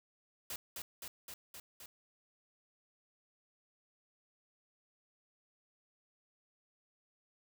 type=noise with echo; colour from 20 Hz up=white; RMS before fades=-42 dBFS; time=0.5-0.56 s; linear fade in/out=2 ms; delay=260 ms; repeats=5; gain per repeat=-2 dB; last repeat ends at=1.86 s; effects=none